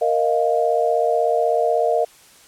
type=chord; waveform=sine; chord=Bb suspended fourth; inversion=none; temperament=equal; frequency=466.2 / 622.3 / 698.5 Hz; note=Bb4 / Eb5 / F5; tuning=0 / 0 / 0 cents; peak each=-20 dBFS; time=0.01-2.05 s; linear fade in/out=10 ms; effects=white hiss -49 dBFS RMS until 2.47 s + low-pass 11000 Hz 12 dB/octave